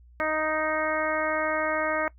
harmonic tone, 311.1 Hz, D#4, in tune, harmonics 1 / 2 / 3 / 4 / 5 / 6 / 7, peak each -35 / -28 / -34 / -31 / -33 / -34 / -34 dBFS, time 0.2-2.08 s, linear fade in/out 0 ms, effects noise-tail reverb RT60 0.1 s tail -21 dB re dry + added 60 Hz sine -50 dBFS peak until 2.18 s

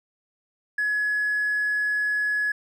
sine tone with hard clipping, 1690 Hz, G#6, 30 cents sharp, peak -22 dBFS, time 0.78-2.52 s, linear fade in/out 5 ms, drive 1 dB, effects none

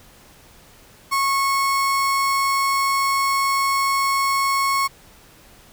35% pulse tone, 1097 Hz, C#6, 18 cents flat, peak -16 dBFS, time 1.11-4.88 s, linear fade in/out 20 ms, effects pink hiss -49 dBFS RMS until 5.72 s

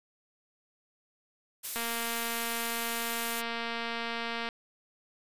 blue noise, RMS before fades -35 dBFS, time 1.63-3.42 s, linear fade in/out 20 ms
click train, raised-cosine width 0.3 ms, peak -19 dBFS, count 634, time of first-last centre 1.76-4.488 s, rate 232 Hz
effects resampled to 32000 Hz

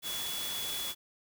sine tone in noise, 3400 Hz, G#7, 40 cents sharp, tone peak -37 dBFS, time 0.02-0.95 s, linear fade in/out 50 ms, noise white, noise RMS -38 dBFS, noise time 0.02-0.95 s, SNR -2 dB, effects none

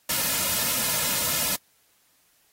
white noise with comb filter, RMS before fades -25 dBFS, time 0.09-1.56 s, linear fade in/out 5 ms, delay 2.6 ms, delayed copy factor -0.7, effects white hiss -64 dBFS RMS until 2.52 s + AAC 48 kbps

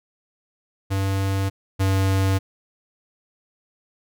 square tone pair in turn, 97.2 / 96.25 Hz, G2 / G2, -14 / -31 cents, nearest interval unison, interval 17 cents, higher first, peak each -21 / -18 dBFS, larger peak second, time 0.9-1.5 / 1.79-2.39 s, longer neither, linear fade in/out 20 ms, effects none

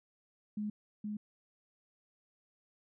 sine tone with echo, 210 Hz, G#3, 19 cents sharp, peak -34 dBFS, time 0.57-0.7 s, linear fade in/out 5 ms, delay 470 ms, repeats 1, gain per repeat -2 dB, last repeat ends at 1.17 s, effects none

